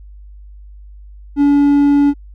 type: tone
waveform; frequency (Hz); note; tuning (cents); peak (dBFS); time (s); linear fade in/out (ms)
triangle; 285.7; D4; -48; -6; 1.36-2.14; 50
effects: added 50 Hz sine -34 dBFS peak until 2.34 s